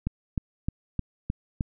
click train, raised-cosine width 5 ms, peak -14 dBFS, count 6, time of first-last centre 0.07-1.608 s, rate 3.25 Hz, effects none

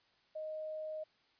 sine tone, 622.3 Hz, D#5, in tune, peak -39 dBFS, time 0.35-1.04 s, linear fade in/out 10 ms, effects white hiss -71 dBFS RMS until 1.39 s + resampled to 11025 Hz

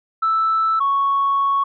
sine tone pair in turn, 1318.5 / 1108.7 Hz, E6 / C#6, 0 / 0 cents, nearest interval minor third, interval 300 cents, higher first, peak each -14 dBFS, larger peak neither, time 0.22-0.8 / 0.8-1.64 s, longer second, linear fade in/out 10 ms, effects tanh soft clip ceiling -11 dBFS

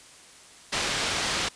white low-pass noise, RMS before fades -28 dBFS, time 0.72-1.49 s, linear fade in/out 10 ms, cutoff 4800 Hz, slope 12 dB/octave, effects white hiss -50 dBFS RMS until 1.55 s + resampled to 22050 Hz

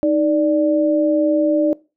sine tone pair together, 311.1 / 587.3 Hz, D#4 / D5, 0 / 0 cents, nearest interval major seventh, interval 1100 cents, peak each -16 dBFS, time 0.03-1.73 s, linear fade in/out 0 ms, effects noise-tail reverb RT60 0.3 s tail -22 dB re dry

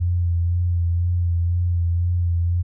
sine tone with vibrato, 86.7 Hz, F2, 12 cents flat, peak -17 dBFS, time 0-2.63 s, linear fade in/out 20 ms, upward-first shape sine, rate 2 Hz, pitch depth 29 cents each way, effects none

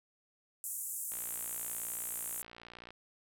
pink band-pass noise, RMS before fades -40 dBFS, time 0.64-2.42 s, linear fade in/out 0 ms, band 7500 to 15000 Hz, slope 48 dB/octave
click train, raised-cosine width 0.3 ms, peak -33 dBFS, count 106, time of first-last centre 1.12-2.906 s, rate 58.8 Hz
effects none

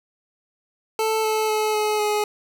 25% pulse tone with pitch steps, 440 / 434.9 / 430 / 425 / 420.1 Hz, A4 / A4 / A4 / G#4 / G#4, 0 / -20 / -40 / +40 / +20 cents, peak -16 dBFS, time 0.99-2.24 s, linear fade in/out 2 ms, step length 250 ms, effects none

